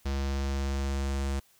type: tone with low-pass filter sweep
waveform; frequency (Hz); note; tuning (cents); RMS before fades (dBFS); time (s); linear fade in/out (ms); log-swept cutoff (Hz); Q
square; 68.6; C#2; -17; -30; 0.05-1.4; 10; 5500 to 8300; 1.6
effects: white hiss -63 dBFS RMS until 1.59 s